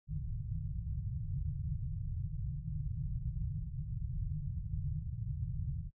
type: low-pass noise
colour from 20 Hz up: white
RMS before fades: -38 dBFS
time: 0.07-5.91 s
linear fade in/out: 50 ms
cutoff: 160 Hz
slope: 96 dB/octave
effects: noise-tail reverb RT60 0.1 s tail -26 dB re dry

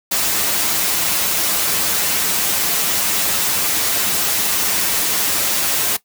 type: noise with comb filter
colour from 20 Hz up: white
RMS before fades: -18 dBFS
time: 0.11-5.97 s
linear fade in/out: 10 ms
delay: 8 ms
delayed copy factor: -0.65
effects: noise-tail reverb RT60 0.1 s tail -17 dB re dry + high-pass 80 Hz 12 dB/octave

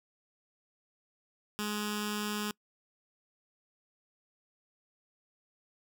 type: tone with notch filter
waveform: 10% pulse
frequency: 209.3 Hz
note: G#3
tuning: 14 cents sharp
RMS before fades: -35 dBFS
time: 1.59-2.51 s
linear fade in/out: 0 ms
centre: 650 Hz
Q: 0.55
effects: noise-tail reverb RT60 0.1 s tail -25 dB re dry

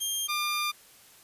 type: tone pair in turn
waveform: 15% pulse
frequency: 3202 / 1199.4 Hz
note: G7 / D6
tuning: +36 / +36 cents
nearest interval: octave + perfect fourth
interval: 1700 cents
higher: first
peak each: -21 dBFS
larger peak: neither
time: 0-0.28 / 0.28-0.72 s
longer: second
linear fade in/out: 20 ms
effects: white hiss -55 dBFS RMS until 1.23 s + resampled to 32000 Hz

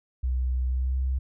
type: tone with pitch glide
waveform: sine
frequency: 63.2 to 65.13 Hz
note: B1 to C2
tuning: +41 to -7 cents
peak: -23 dBFS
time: 0.23-1.19 s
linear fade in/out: 10 ms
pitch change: +52 cents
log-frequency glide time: 0.67-0.97 s
effects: none

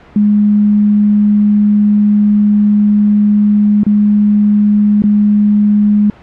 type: tone with dropouts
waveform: sine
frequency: 207.7 Hz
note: G#3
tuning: in tune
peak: -6 dBFS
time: 0.16-6.1 s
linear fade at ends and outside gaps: 2 ms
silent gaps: 3.834-3.865 / 5.021-5.038 s
effects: pink hiss -39 dBFS RMS until 6.22 s + low-pass 2000 Hz 12 dB/octave

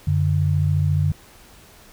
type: tone pair together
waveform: sine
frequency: 92.51 / 146.83 Hz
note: F#2 / D3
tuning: 0 / 0 cents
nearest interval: minor sixth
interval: 800 cents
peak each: -19 dBFS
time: 0.07-1.12 s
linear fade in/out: 5 ms
effects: pink hiss -48 dBFS RMS until 1.92 s

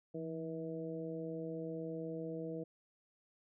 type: harmonic tone with a mistuned harmonic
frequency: 161.3 Hz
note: E3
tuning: 37 cents flat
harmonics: 1 / 2 / 3 / 4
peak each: -45 / -44 / -43 / -50 dBFS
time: 0.14-2.64 s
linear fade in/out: 10 ms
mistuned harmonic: 1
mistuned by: +56 cents
effects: none

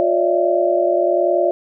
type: tone cluster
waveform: sine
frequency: 355 / 564 / 605 / 675 Hz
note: F4 / C#5 / D#5 / E5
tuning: +28 / +30 / -49 / +41 cents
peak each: -19 dBFS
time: 0-1.51 s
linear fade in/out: 0 ms
effects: none

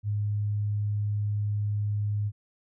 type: tone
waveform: sine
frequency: 103.83 Hz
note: G#2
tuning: in tune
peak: -25 dBFS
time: 0.03-2.32 s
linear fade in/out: 50 ms
effects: none

